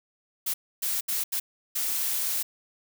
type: noise bursts at uneven times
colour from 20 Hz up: blue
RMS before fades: -28 dBFS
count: 5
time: 0.46-0.54 / 0.82-1.01 / 1.08-1.24 / 1.32-1.4 / 1.75-2.43 s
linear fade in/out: 10 ms
effects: none